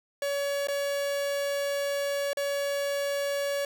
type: tone with dropouts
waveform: 45% pulse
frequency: 565 Hz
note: C#5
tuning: 33 cents sharp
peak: -27 dBFS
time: 0.22-3.65 s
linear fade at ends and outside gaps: 2 ms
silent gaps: 0.672-0.684 / 2.332-2.371 s
effects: none